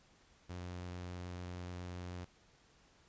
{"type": "tone", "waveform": "sawtooth", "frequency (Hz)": 89.3, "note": "F2", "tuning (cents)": 39, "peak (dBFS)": -39, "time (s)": [0.49, 2.25], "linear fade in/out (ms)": 10, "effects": ["pink hiss -67 dBFS RMS until 3.08 s", "resampled to 16000 Hz"]}